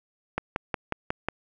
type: click train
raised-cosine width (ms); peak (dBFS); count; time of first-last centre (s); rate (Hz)
0.5; -11; 6; 0.38-1.286; 5.52
effects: none